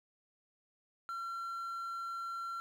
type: tone with quantisation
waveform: triangle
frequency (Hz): 1363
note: F6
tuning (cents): -43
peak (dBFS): -36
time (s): 1.09-2.6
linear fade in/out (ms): 0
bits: 11
effects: none